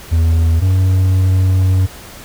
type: tone pair in turn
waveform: triangle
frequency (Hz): 82.1 / 93.63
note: E2 / F#2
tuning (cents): -6 / +21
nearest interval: major second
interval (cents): 227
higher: second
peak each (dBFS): -7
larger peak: neither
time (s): 0.11-0.61 / 0.61-1.87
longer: second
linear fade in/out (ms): 20
effects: pink hiss -35 dBFS RMS until 2.24 s